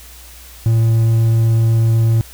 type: tone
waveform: triangle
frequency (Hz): 113.5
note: A#2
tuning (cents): -46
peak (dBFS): -8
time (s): 0.66-2.21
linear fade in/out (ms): 0
effects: added 60 Hz sine -39 dBFS peak until 2.33 s + white hiss -40 dBFS RMS until 2.33 s